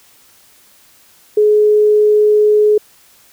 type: tone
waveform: sine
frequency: 422.2 Hz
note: G#4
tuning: 29 cents sharp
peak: -7 dBFS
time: 1.37-2.78 s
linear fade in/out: 5 ms
effects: white hiss -48 dBFS RMS until 3.32 s